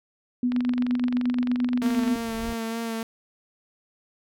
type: tone with tremolo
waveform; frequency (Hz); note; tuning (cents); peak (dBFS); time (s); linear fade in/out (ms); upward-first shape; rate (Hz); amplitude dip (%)
sine; 246.9; B3; 0; -19; 0.43-2.16; 2; triangle; 8.5; 50
type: click train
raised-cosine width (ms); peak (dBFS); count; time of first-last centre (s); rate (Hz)
0.3; -19; 37; 0.52-2.078; 23.1
type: noise with exponential growth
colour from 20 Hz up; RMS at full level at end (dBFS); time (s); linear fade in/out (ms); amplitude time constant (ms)
brown; -33; 1.52-2.54; 1; 220
type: tone with vibrato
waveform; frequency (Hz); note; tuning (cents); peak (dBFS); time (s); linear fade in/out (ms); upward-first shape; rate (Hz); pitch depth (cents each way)
sawtooth; 227.9; A#3; -39; -24; 1.82-3.03; 2; sine; 3.3; 22
effects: none